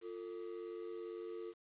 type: ring-modulated tone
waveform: triangle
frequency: 399.6 Hz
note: G4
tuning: 33 cents sharp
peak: -38 dBFS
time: 0.01-1.54 s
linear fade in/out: 50 ms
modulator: 48.9 Hz
effects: resampled to 8000 Hz + 11-bit